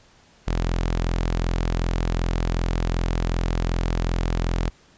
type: tone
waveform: sawtooth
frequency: 42.65 Hz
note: F1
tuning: 40 cents flat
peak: -17 dBFS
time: 0.47-4.7 s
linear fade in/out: 10 ms
effects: pink hiss -55 dBFS RMS until 4.97 s + resampled to 16000 Hz